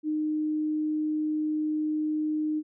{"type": "tone", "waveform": "sine", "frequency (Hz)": 306.8, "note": "D#4", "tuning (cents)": -24, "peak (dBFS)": -25, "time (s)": [0.03, 2.63], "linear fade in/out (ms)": 50, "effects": []}